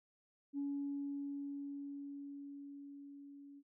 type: tone with level ramp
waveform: sine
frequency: 282.2 Hz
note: C#4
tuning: 31 cents sharp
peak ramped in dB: -35 to -53 dBFS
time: 0.53-3.63 s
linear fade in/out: 50 ms
effects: tanh soft clip ceiling -32 dBFS